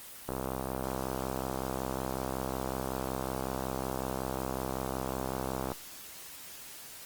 click train, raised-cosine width 1 ms, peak -19 dBFS, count 356, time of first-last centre 0.29-5.718 s, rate 65.4 Hz, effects white hiss -47 dBFS RMS until 7.05 s + Opus 24 kbps

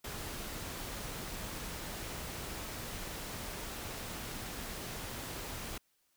pink noise, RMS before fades -42 dBFS, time 0.04-5.78 s, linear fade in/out 5 ms, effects white hiss -75 dBFS RMS until 6.16 s

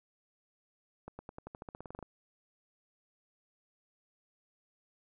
accelerating click train, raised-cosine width 1 ms, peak -30 dBFS, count 15, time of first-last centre 1.08-2.027 s, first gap 110 ms, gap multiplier 0.92, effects none

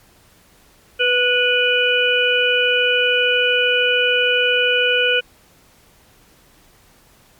harmonic tone with a mistuned harmonic, 493.9 Hz, B4, in tune, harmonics 1 / 3 / 5 / 6, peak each -19 / -19 / -19 / -19 dBFS, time 0.99-5.21 s, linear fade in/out 20 ms, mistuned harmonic 3, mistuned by -17 cents, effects pink hiss -52 dBFS RMS until 7.39 s + MP3 96 kbps

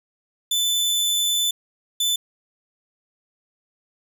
sawtooth tone bursts at uneven times, 3511 Hz, A7, 4 cents flat, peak -16 dBFS, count 2, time 0.51-1.51 / 2-2.16 s, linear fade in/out 5 ms, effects none

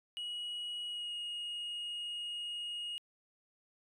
sine tone with pitch glide, 2908 to 2873 Hz, F#7 to F7, -31 to +48 cents, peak -35 dBFS, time 0.17-2.98 s, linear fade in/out 0 ms, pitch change -21 cents, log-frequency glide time 0.88-1.13 s, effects tanh soft clip ceiling -37 dBFS

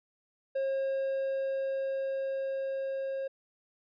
triangle tone with level ramp, 539 Hz, C#5, 49 cents flat, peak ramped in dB -26 to -30 dBFS, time 0.55-3.28 s, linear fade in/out 10 ms, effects resampled to 11025 Hz

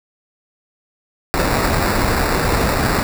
pink noise with sample-and-hold, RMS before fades -17 dBFS, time 1.34-3.03 s, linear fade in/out 0 ms, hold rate 3150 Hz, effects none

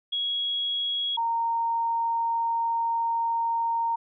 sine tone pair in turn, 3322 / 923.4 Hz, G#7 / A#5, 0 / -17 cents, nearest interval octave + minor seventh, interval 2217 cents, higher first, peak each -25 / -23 dBFS, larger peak second, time 0.12-1.17 / 1.17-3.96 s, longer second, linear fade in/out 10 ms, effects none

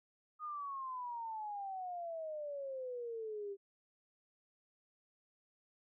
sine exponential sweep, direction down, 1244.5 to 392 Hz, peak -40 dBFS, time 0.39-3.57 s, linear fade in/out 50 ms, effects none

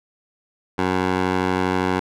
15% pulse tone with band-pass filter, 92.5 Hz, F#2, in tune, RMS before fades -21 dBFS, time 0.78-2 s, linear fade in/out 10 ms, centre 870 Hz, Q 0.56, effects none

